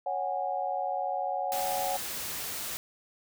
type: chord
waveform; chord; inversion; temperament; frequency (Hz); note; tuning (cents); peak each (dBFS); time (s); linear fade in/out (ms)
sine; C# suspended fourth; none; equal with one note detuned; 554.4 / 740 / 820.1; C#5 / F#5 / G#5; 0 / 0 / -22; -35 / -31 / -34; 0.06-1.97; 5
type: noise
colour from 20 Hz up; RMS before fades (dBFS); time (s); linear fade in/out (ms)
white; -36; 1.52-2.77; 0
effects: none